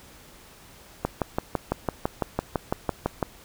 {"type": "click train", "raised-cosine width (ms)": 1, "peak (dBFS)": -9, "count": 14, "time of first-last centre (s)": [1.05, 3.228], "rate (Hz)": 5.97, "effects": ["pink hiss -50 dBFS RMS until 3.44 s"]}